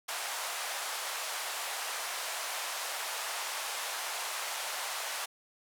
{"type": "band-pass noise", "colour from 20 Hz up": "pink", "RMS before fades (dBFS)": -37, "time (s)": [0.08, 5.26], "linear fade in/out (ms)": 10, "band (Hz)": [660, 13000], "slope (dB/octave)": 24, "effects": []}